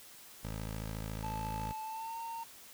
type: tone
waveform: 15% pulse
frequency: 54 Hz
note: A1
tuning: 32 cents flat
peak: -32 dBFS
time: 0.43-1.73 s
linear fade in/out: 20 ms
type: tone with pitch glide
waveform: triangle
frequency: 874 to 916.9 Hz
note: A5 to A#5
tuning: -12 to -29 cents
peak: -37 dBFS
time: 1.23-2.44 s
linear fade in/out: 10 ms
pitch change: +83 cents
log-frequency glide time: 1.83-2.18 s
effects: white hiss -54 dBFS RMS until 2.73 s